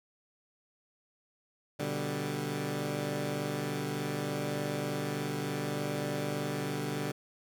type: chord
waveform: 15% pulse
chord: G major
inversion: first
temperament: equal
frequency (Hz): 123.47 / 146.83 / 196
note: B2 / D3 / G3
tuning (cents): 0 / 0 / 0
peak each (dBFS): -33 / -28 / -32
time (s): 1.79-7.12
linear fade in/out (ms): 10
effects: none